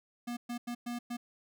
square tone bursts at uneven times, 240 Hz, B3, 49 cents flat, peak -36 dBFS, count 5, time 0.27-0.37 / 0.49-0.58 / 0.67-0.75 / 0.86-0.99 / 1.1-1.17 s, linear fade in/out 10 ms, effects none

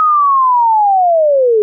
sine linear sweep, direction down, 1271 to 411.4 Hz, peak -7 dBFS, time 0-1.62 s, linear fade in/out 0 ms, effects none

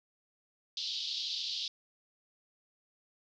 pink band-pass noise, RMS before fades -37 dBFS, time 0.77-1.68 s, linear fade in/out 2 ms, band 3300 to 5000 Hz, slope 48 dB/octave, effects none

